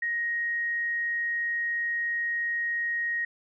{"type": "tone", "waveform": "sine", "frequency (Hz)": 1877, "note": "A#6", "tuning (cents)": 11, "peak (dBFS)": -26, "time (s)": [0.02, 3.25], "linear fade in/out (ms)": 5, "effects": []}